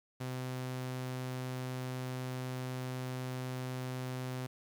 sawtooth tone, 128 Hz, C3, 38 cents flat, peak -33 dBFS, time 0.2-4.47 s, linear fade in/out 10 ms, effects 11-bit

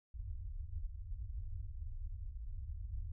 pink low-pass noise, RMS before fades -43 dBFS, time 0.14-3.12 s, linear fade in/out 5 ms, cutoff 100 Hz, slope 96 dB/octave, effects none

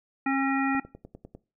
harmonic tone, 271.2 Hz, C#4, 38 cents flat, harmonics 1 / 3 / 5 / 7 / 9, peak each -25 / -30 / -32 / -33 / -35 dBFS, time 0.26-0.8 s, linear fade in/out 5 ms
click train, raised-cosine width 2 ms, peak -29 dBFS, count 7, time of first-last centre 0.75-1.35 s, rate 10 Hz
effects noise-tail reverb RT60 0.3 s tail -19 dB re dry

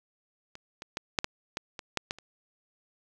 clicks, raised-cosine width 0.2 ms, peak -27 / -23 / -15 / -7 / -12 / -15 / -21 / -10 / -14 / -30 dBFS, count 10, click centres 0.554 / 0.821 / 0.971 / 1.188 / 1.244 / 1.571 / 1.792 / 1.973 / 2.109 / 2.186 s, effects none

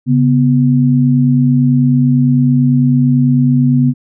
sine tone pair together, 138.59 / 247.6 Hz, C#3 / B3, 0 / +5 cents, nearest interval minor seventh, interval 1005 cents, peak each -10 dBFS, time 0.06-3.94 s, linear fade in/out 50 ms, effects none

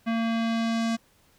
square tone with low-pass filter sweep, 228 Hz, A#3, 38 cents flat, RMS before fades -26 dBFS, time 0.06-0.97 s, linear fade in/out 20 ms, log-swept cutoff 2500 to 6600 Hz, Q 1.2, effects pink hiss -62 dBFS RMS until 1.38 s

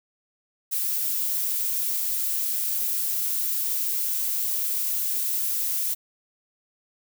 violet noise, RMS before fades -26 dBFS, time 0.71-5.95 s, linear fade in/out 20 ms, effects none

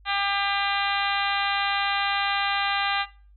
harmonic tone, 399.2 Hz, G4, 32 cents sharp, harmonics 2 / 3 / 4 / 5 / 6 / 7 / 8 / 9 / 10, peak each -28 / -30 / -31 / -32 / -33 / -33 / -34 / -35 / -35 dBFS, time 0.05-3.06 s, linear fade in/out 50 ms, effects noise-tail reverb RT60 0.4 s tail -18 dB re dry + added 50 Hz sine -50 dBFS peak until 3.36 s

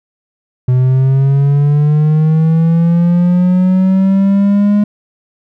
triangle linear sweep, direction up, 125.4 to 207.7 Hz, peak -5 dBFS, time 0.68-4.84 s, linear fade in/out 5 ms, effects none

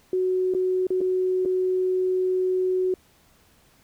sine tone with dropouts, 370.1 Hz, F#4, in tune, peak -20 dBFS, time 0.13-2.94 s, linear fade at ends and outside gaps 2 ms, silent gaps 0.539-0.548 / 0.869-0.904 / 1.007-1.013 / 1.451-1.457 s, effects pink hiss -59 dBFS RMS until 3.83 s

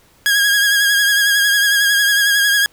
sawtooth tone with vibrato, 1643 Hz, G#6, 19 cents flat, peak -8 dBFS, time 0.26-2.66 s, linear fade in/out 0 ms, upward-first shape sine, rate 11 Hz, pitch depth 36 cents each way, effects pink hiss -52 dBFS RMS until 2.72 s

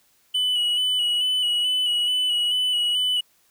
triangle tone with vibrato, 2960 Hz, F#7, in tune, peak -18 dBFS, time 0.34-3.21 s, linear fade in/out 10 ms, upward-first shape square, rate 2.3 Hz, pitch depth 23 cents each way, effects white hiss -62 dBFS RMS until 3.5 s

